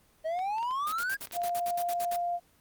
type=exponential sweep; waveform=triangle; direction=up; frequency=622.3 to 1661.2 Hz; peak=-27 dBFS; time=0.24-1.17 s; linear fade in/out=20 ms
type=clicks; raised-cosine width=0.2 ms; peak=-29 dBFS; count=11; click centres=0.391 / 0.583 / 0.629 / 0.71 / 0.922 / 1.138 / 1.219 / 1.272 / 1.312 / 1.418 / 1.494 s
type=noise bursts; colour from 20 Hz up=white; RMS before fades=-39 dBFS; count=12; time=0.87-2.161 s; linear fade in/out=0 ms; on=48 ms; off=65 ms
type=tone; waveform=sine; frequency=698.5 Hz; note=F5; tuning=in tune; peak=-28 dBFS; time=1.33-2.4 s; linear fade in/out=50 ms
effects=pink hiss -64 dBFS RMS until 2.6 s + Opus 24 kbps